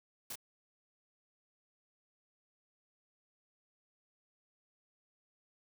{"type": "noise with echo", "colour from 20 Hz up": "white", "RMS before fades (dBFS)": -42, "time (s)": [0.3, 0.33], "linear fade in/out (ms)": 5, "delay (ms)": 26, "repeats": 1, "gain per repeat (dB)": -2, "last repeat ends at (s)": 0.356, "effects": []}